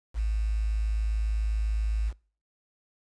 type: tone with quantisation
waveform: sine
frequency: 53.7 Hz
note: A1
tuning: 41 cents flat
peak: -24 dBFS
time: 0.14-2.13 s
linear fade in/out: 50 ms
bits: 8
effects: noise-tail reverb RT60 0.4 s tail -24 dB re dry + resampled to 22050 Hz